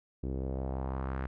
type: tone with low-pass filter sweep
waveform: sawtooth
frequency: 65.9 Hz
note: C2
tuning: 13 cents sharp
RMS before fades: -35 dBFS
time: 0.23-1.27 s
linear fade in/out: 5 ms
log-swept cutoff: 350 to 1700 Hz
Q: 1.9
effects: none